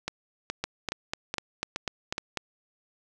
two click trains, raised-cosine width 0.2 ms, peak -12 / -13 dBFS, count 8 / 6, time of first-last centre 0.64-2.373 / 0.08-2.181 s, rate 4.04 / 2.38 Hz, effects none

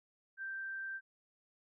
sine tone, 1568 Hz, G6, in tune, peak -39 dBFS, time 0.37-1.01 s, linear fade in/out 50 ms, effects none

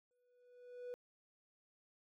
triangle tone with exponential growth, 492 Hz, B4, 7 cents flat, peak -39 dBFS, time 0.11-0.94 s, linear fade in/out 0 ms, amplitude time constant 180 ms, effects tanh soft clip ceiling -37 dBFS

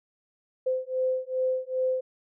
sine beating tone pair, 514 / 516.5 Hz, C5 / C5, -31 / -22 cents, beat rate 2.5 Hz, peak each -28 dBFS, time 0.66-2.01 s, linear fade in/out 10 ms, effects none

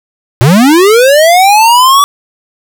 square linear sweep, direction up, 110.6 to 1154 Hz, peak -3 dBFS, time 0.41-2.04 s, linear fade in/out 0 ms, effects 7-bit

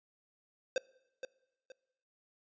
square tone with echo, 521 Hz, C5, 7 cents flat, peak -29 dBFS, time 0.76-0.78 s, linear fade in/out 2 ms, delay 470 ms, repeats 2, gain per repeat -10 dB, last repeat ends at 1.72 s, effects noise-tail reverb RT60 0.9 s tail -23 dB re dry + resampled to 16000 Hz

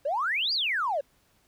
triangle exponential two-way sweep, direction up then down, 530 to 4949 to 530 Hz, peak -21 dBFS, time 0.05-1.01 s, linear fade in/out 10 ms, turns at 0.53 s, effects tanh soft clip ceiling -23 dBFS + pink hiss -66 dBFS RMS until 1.47 s

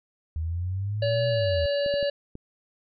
sine exponential two-way sweep, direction up then down, 77.78 to 123.47 to 77.78 Hz, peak -26 dBFS, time 0.36-1.66 s, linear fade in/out 0 ms, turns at 1.28 s
harmonic tone, 570 Hz, C#5, 48 cents sharp, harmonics 1 / 3 / 5 / 7 / 8, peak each -23 / -37 / -37 / -38 / -39 dBFS, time 1.02-2.1 s, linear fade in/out 5 ms
clicks, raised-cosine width 3 ms, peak -26 dBFS, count 4, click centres 1.862 / 1.94 / 2.028 / 2.354 s
effects none

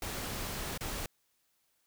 pink noise with dropouts, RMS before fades -38 dBFS, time 0.02-1.06 s, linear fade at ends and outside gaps 2 ms, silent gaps 0.777-0.808 s, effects white hiss -75 dBFS RMS until 1.86 s

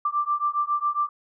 sine beating tone pair, 1174.7 / 1182 Hz, D6 / D6, 0 / +11 cents, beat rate 7.3 Hz, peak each -25 dBFS, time 0.05-1.09 s, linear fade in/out 5 ms, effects none

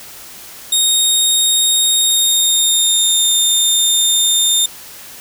20% pulse tone with pitch glide, 3720 to 3627 Hz, A#7 to A#7, -4 to -48 cents, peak -5 dBFS, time 0.72-4.66 s, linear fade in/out 5 ms, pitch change -44 cents, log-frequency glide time 1.96-3.37 s, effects white hiss -35 dBFS RMS until 5.2 s

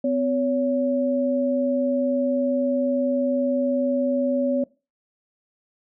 sine tone pair together, 254.7 / 563 Hz, C4 / C#5, -46 / +27 cents, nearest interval octave + major second, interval 1373 cents, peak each -22 dBFS, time 0.04-4.64 s, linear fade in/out 5 ms, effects noise-tail reverb RT60 0.3 s tail -21 dB re dry

